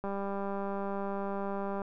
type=click train; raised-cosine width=1 ms; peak=-23 dBFS; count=353; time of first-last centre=0.04-1.818 s; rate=198 Hz; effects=none

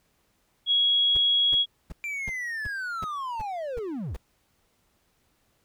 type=tone; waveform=sine; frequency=3322 Hz; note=G#7; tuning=in tune; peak=-19 dBFS; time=0.66-1.66 s; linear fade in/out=50 ms
type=noise bursts; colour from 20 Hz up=brown; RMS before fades=-34 dBFS; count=9; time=1.15-4.166 s; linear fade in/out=5 ms; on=24 ms; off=350 ms
type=linear sweep; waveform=triangle; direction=down; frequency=2374 to 56 Hz; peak=-28 dBFS; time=2.04-4.15 s; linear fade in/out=0 ms
effects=pink hiss -69 dBFS RMS until 5.64 s

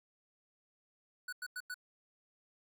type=tone bursts; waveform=square; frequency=1480 Hz; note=F#6; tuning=in tune; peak=-40 dBFS; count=4; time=1.28-1.743 s; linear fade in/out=5 ms; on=46 ms; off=93 ms; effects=none

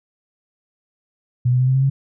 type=tone with pitch steps; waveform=sine; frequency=123.47 / 125.92 / 128.42 / 130.96 / 133.56 / 136.21 Hz; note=B2 / B2 / C3 / C3 / C3 / C#3; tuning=0 / +34 / -32 / +2 / +36 / -30 cents; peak=-13 dBFS; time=1.45-1.9 s; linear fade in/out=10 ms; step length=75 ms; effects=none

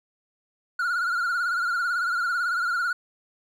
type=tone with vibrato; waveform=triangle; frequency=1417 Hz; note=F6; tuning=25 cents sharp; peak=-21 dBFS; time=0.79-2.93 s; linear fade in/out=5 ms; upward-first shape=triangle; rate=18 Hz; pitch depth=90 cents each way; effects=none

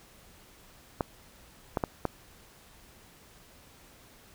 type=clicks; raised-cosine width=1 ms; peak=-13 dBFS; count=4; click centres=1.008 / 1.772 / 1.838 / 2.053 s; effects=pink hiss -56 dBFS RMS until 4.34 s

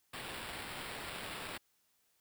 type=noise with sample-and-hold; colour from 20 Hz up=white; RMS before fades=-44 dBFS; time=0.13-1.58 s; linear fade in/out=10 ms; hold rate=6300 Hz; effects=white hiss -75 dBFS RMS until 2.2 s

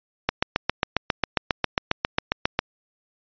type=click train; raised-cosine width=0.3 ms; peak=-3 dBFS; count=18; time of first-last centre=0.29-2.59 s; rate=7.39 Hz; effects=resampled to 11025 Hz

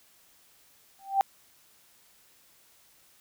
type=tone with exponential growth; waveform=sine; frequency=783 Hz; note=G5; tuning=2 cents flat; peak=-16 dBFS; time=0.99-1.21 s; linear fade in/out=0 ms; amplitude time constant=46 ms; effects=white hiss -61 dBFS RMS until 3.2 s

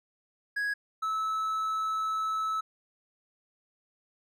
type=tone pair in turn; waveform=triangle; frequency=1661.2 / 1302.8 Hz; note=G#6 / E6; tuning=0 / -21 cents; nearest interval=major third; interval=421 cents; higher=first; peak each=-26 dBFS; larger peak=neither; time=0.56-0.74 / 1.02-2.61 s; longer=second; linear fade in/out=10 ms; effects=none

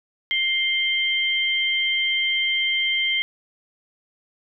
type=tone pair together; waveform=sine; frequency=2100 / 3146 Hz; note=C7 / G7; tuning=+6 / +6 cents; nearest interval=perfect fifth; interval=700 cents; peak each=-22 dBFS; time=0.31-3.22 s; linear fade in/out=0 ms; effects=none

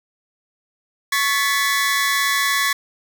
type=tone cluster; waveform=sawtooth; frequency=1111 / 1722 / 1985 Hz; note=C#6 / A6 / B6; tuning=+4 / -38 / +8 cents; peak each=-18 dBFS; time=1.12-2.73 s; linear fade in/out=5 ms; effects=none

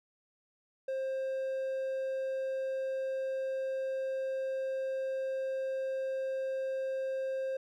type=tone; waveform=triangle; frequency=530 Hz; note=C5; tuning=22 cents sharp; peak=-30 dBFS; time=0.88-7.57 s; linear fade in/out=5 ms; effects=none

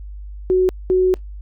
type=tone pair in turn; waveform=sine; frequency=370 / 370 Hz; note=F#4 / F#4; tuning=0 / 0 cents; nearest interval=unison; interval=0 cents; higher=neither; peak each=-12 dBFS; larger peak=neither; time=0.5-0.69 / 0.9-1.14 s; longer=second; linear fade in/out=0 ms; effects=added 50 Hz sine -30 dBFS peak until 1.41 s + Opus 48 kbps

